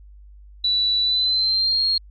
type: tone with pitch glide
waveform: sine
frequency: 3951 to 4259 Hz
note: B7 to C8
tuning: 0 to +30 cents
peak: -17 dBFS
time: 0.64-1.98 s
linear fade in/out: 5 ms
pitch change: +130 cents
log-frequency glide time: 1.02-1.85 s
effects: added 50 Hz sine -42 dBFS peak until 2.1 s